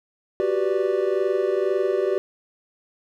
triangle chord, G major seventh, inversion third, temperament equal, 370 / 392 / 493.9 / 587.3 Hz, F#4 / G4 / B4 / D5, 0 / 0 / 0 / 0 cents, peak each -23 / -21 / -26 / -25 dBFS, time 0.4-2.18 s, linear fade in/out 0 ms, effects none

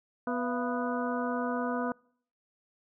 harmonic tone with a mistuned harmonic, 246.9 Hz, B3, in tune, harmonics 1 / 2 / 3 / 4 / 5 / 6, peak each -32 / -35 / -37 / -38 / -39 / -40 dBFS, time 0.27-1.92 s, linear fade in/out 2 ms, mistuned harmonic 3, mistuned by -130 cents, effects noise-tail reverb RT60 0.6 s tail -26 dB re dry

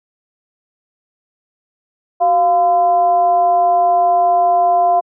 sine tone with frequency modulation, 698.5 Hz, F5, in tune, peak -9 dBFS, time 2.2-5.01 s, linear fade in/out 20 ms, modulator 323 Hz, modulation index 0.47, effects high-pass 400 Hz 12 dB/octave

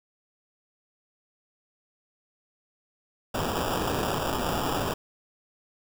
blue noise with sample-and-hold, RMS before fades -28 dBFS, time 3.34-4.94 s, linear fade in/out 10 ms, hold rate 2100 Hz, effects none

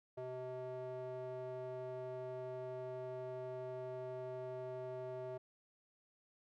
square tone with band-pass filter, 127.7 Hz, C3, 42 cents flat, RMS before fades -45 dBFS, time 0.17-5.38 s, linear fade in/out 10 ms, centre 540 Hz, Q 5.5, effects none

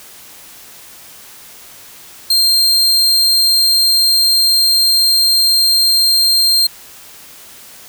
40% pulse tone, 4186 Hz, C8, in tune, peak -8 dBFS, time 2.3-6.67 s, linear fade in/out 5 ms, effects white hiss -38 dBFS RMS until 7.88 s

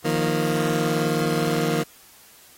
20% pulse chord, Eb suspended second, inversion none, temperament just, 155.56 / 175.01 / 233.3 Hz, Eb3 / F3 / Bb3, 0 / +4 / +2 cents, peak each -19 / -22 / -22 dBFS, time 0.04-1.84 s, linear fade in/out 20 ms, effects white hiss -51 dBFS RMS until 2.57 s + AAC 48 kbps

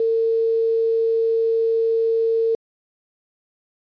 sine tone with quantisation, 453.3 Hz, A#4, 48 cents flat, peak -16 dBFS, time 0-2.55 s, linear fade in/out 2 ms, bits 7, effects resampled to 11025 Hz

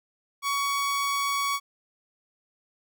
sawtooth tone, 1123 Hz, C#6, 22 cents sharp, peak -21 dBFS, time 0.42-1.6 s, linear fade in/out 50 ms, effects none

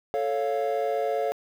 triangle chord, A augmented, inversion none, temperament equal, 440 / 554.4 / 698.5 Hz, A4 / C#5 / E#5, 0 / 0 / 0 cents, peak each -26 dBFS, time 0.14-1.32 s, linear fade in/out 0 ms, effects tanh soft clip ceiling -14 dBFS + 9-bit

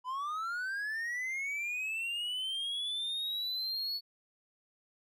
triangle linear sweep, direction up, 986 to 4435 Hz, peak -32 dBFS, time 0.04-4.01 s, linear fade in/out 50 ms, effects none

